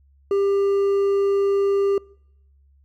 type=tone with hard clipping; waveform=triangle; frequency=397.2 Hz; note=G4; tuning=23 cents sharp; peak=-18 dBFS; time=0.31-1.98 s; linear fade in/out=2 ms; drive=7 dB; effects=noise-tail reverb RT60 0.8 s tail -26 dB re dry + added 69 Hz sine -53 dBFS peak until 2.84 s